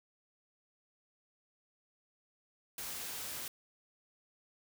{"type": "noise", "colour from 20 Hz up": "white", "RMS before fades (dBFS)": -42, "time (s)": [2.78, 3.48], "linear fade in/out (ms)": 2, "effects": []}